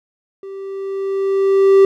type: tone with level ramp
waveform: triangle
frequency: 390 Hz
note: G4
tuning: 9 cents flat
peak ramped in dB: -27 to -3 dBFS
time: 0.43-1.85 s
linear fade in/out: 2 ms
effects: none